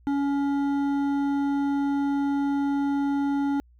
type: tone with hard clipping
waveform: sine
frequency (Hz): 281.1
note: C#4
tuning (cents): +24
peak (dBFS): -24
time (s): 0.07-3.6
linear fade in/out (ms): 0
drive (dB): 9
effects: added 60 Hz sine -53 dBFS peak until 3.79 s